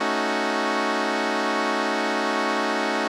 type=chord; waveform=10% pulse; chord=D# half-diminished seventh; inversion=second; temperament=equal; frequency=220 / 277.2 / 311.1 / 370 Hz; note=A3 / C#4 / D#4 / F#4; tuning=0 / 0 / 0 / 0 cents; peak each=-19 dBFS; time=0-3.08 s; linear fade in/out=10 ms; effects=low-pass 5000 Hz 12 dB/octave